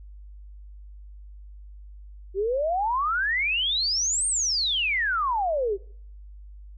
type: exponential two-way sweep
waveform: sine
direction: up then down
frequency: 370.6 to 8880 to 370.6 Hz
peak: -22 dBFS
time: 2.34-5.78 s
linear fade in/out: 50 ms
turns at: 4.27 s
effects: noise-tail reverb RT60 0.6 s tail -24 dB re dry + added 50 Hz sine -41 dBFS peak until 6.77 s